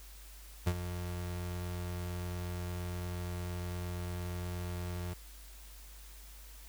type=tone with ADSR envelope; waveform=35% pulse; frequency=88.6 Hz; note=F2; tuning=25 cents sharp; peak=-24 dBFS; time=0.66-5.14 s; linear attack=15 ms; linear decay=57 ms; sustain=-11 dB; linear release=11 ms; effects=added 50 Hz sine -50 dBFS peak until 6.68 s + white hiss -56 dBFS RMS until 6.68 s